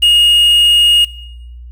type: tone with quantisation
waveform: triangle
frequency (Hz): 2863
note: F7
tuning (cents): +42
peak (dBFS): -4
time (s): 0.02-1.05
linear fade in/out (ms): 10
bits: 5
effects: noise-tail reverb RT60 0.9 s tail -20 dB re dry + added 60 Hz sine -29 dBFS peak until 1.71 s